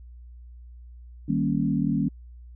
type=chord; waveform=sine; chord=Eb dominant seventh; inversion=none; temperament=equal; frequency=155.56 / 196 / 233.1 / 277.2 Hz; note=Eb3 / G3 / Bb3 / Db4; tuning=0 / 0 / 0 / 0 cents; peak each=-27 dBFS; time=1.28-2.09 s; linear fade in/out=10 ms; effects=added 60 Hz sine -42 dBFS peak until 2.55 s